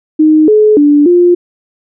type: tone with pitch steps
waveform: sine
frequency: 310 / 426.7 / 292 / 352.1 Hz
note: D#4 / G#4 / D4 / F4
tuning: -6 / +47 / -10 / +14 cents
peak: -3 dBFS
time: 0.19-1.35 s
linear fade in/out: 10 ms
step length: 290 ms
effects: none